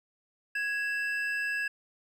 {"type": "tone pair together", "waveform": "triangle", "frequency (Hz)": [1661.2, 2662], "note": ["G#6", "E7"], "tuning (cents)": [0, 16], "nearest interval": "minor sixth", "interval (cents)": 816, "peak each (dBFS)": [-28, -34], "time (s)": [0.55, 1.68], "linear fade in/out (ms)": 5, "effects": []}